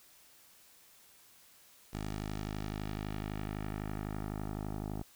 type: tone with low-pass filter sweep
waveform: 10% pulse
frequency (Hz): 51.91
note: G#1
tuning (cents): 0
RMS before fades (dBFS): -39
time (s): 1.93-5.03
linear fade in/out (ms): 5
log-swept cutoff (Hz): 9500 to 780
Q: 0.98
effects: white hiss -61 dBFS RMS until 5.15 s